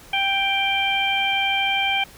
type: harmonic tone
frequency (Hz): 786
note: G5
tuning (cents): +4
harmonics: 1 / 2 / 3 / 4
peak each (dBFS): -24 / -31 / -22 / -24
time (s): 0.13-2.04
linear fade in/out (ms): 5
effects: pink hiss -46 dBFS RMS until 2.17 s